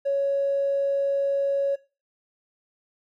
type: tone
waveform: triangle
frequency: 556 Hz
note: C#5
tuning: 5 cents sharp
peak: -17 dBFS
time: 0.05-1.76 s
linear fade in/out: 20 ms
effects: noise-tail reverb RT60 0.3 s tail -21 dB re dry + tanh soft clip ceiling -19 dBFS